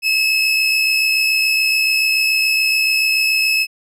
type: tone pair together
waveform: 30% pulse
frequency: 2588 / 2655 Hz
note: E7 / E7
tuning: -32 / +12 cents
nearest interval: unison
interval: 44 cents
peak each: -11 / -22 dBFS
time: 0.02-3.67 s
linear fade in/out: 50 ms
effects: low-pass 12000 Hz 12 dB/octave